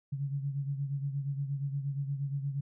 sine beating tone pair, 138.59 / 147.09 Hz, C#3 / D3, 0 / +3 cents, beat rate 8.5 Hz, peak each -32 / -39 dBFS, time 0.12-2.61 s, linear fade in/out 10 ms, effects none

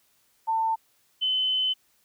sine tone pair in turn, 895 / 3040 Hz, A5 / F#7, +29 / +46 cents, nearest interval octave + major sixth, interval 2117 cents, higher second, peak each -22 / -22 dBFS, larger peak neither, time 0.47-0.76 / 1.21-1.74 s, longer second, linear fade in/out 20 ms, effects white hiss -66 dBFS RMS until 2.04 s

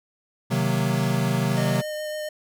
square chord, C half-diminished seventh, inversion none, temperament equal, 130.81 / 155.56 / 185 / 233.1 Hz, C3 / Eb3 / Gb3 / Bb3, 0 / 0 / 0 / 0 cents, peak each -25 / -28 / -27 / -30 dBFS, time 0.5-1.82 s, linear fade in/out 20 ms
square tone with vibrato, 610 Hz, D#5, 34 cents flat, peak -29 dBFS, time 1.57-2.29 s, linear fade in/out 5 ms, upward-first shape sine, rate 7.2 Hz, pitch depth 10 cents each way
effects none

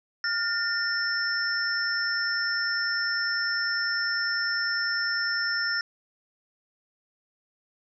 sine tone cluster, 1412 / 1810 / 5340 Hz, F6 / A6 / E8, +19 / +48 / +22 cents, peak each -29 dBFS, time 0.24-5.81 s, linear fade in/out 2 ms, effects none

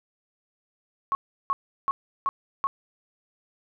sine tone bursts, 1100 Hz, C#6, 14 cents flat, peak -21 dBFS, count 5, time 1.12-2.67 s, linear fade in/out 0 ms, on 30 ms, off 350 ms, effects none

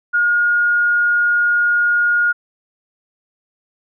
sine tone, 1430 Hz, F6, 41 cents sharp, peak -12 dBFS, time 0.13-2.33 s, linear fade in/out 20 ms, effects none

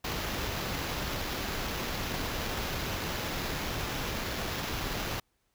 pink noise with sample-and-hold, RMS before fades -34 dBFS, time 0.04-5.2 s, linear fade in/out 5 ms, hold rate 8820 Hz, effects pink hiss -75 dBFS RMS until 5.54 s

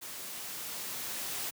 white noise with level ramp, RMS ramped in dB -43 to -36 dBFS, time 0.01-1.51 s, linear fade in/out 20 ms, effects high-pass 100 Hz 12 dB/octave

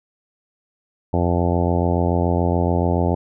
harmonic tone, 87 Hz, F2, 6 cents flat, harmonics 1 / 2 / 3 / 4 / 5 / 6 / 7 / 8 / 9 / 10, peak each -20 / -23 / -25 / -26 / -27 / -28 / -28 / -29 / -30 / -30 dBFS, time 1.13-3.15 s, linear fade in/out 5 ms, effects none

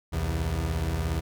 30% pulse beating tone pair, 64.3 / 81.3 Hz, C2 / E2, -30 / -23 cents, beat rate 17 Hz, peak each -28 / -25 dBFS, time 0.12-1.21 s, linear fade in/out 20 ms, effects none

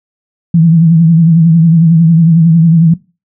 sine tone with vibrato, 164.81 Hz, E3, in tune, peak -3 dBFS, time 0.54-2.94 s, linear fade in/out 5 ms, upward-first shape triangle, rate 11 Hz, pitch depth 90 cents each way, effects noise-tail reverb RT60 0.3 s tail -20 dB re dry

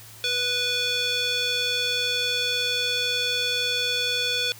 square tone with band-pass filter, 491.9 Hz, B4, 7 cents flat, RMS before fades -25 dBFS, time 0.24-4.52 s, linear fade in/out 0 ms, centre 3600 Hz, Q 2.6, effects added 110 Hz sine -49 dBFS peak until 4.59 s + white hiss -46 dBFS RMS until 4.59 s

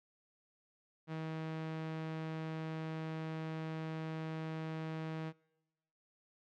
sawtooth tone, 159.3 Hz, D#3, 41 cents sharp, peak -35 dBFS, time 1.07-5.33 s, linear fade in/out 50 ms, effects noise-tail reverb RT60 1.0 s tail -24 dB re dry + low-pass 3000 Hz 12 dB/octave

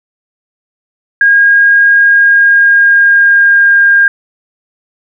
sine tone with pitch glide, 1628 to 1610.2 Hz, G#6 to G6, -35 to +46 cents, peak -3 dBFS, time 1.21-4.08 s, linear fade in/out 2 ms, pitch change -19 cents, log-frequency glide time 1.92-3.82 s, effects none

